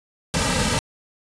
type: noise with comb filter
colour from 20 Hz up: pink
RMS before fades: -21 dBFS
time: 0.34-0.79 s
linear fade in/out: 0 ms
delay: 2.8 ms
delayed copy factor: -0.95
effects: resampled to 22050 Hz